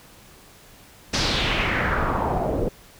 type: noise with low-pass filter sweep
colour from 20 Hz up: pink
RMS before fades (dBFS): -23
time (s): 1.13-2.69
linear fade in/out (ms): 10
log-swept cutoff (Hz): 5500 to 450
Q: 2.7
effects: pink hiss -49 dBFS RMS until 2.99 s